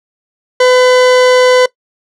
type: tone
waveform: 40% pulse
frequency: 504 Hz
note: B4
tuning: 35 cents sharp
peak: -4 dBFS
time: 0.6-1.66 s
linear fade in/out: 5 ms
effects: noise-tail reverb RT60 0.1 s tail -20 dB re dry + low-pass 6000 Hz 12 dB/octave